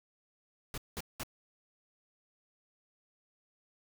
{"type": "noise bursts", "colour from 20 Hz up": "pink", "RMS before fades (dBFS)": -39, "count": 3, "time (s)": [0.74, 1.234], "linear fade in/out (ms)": 2, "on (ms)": 38, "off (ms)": 190, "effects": []}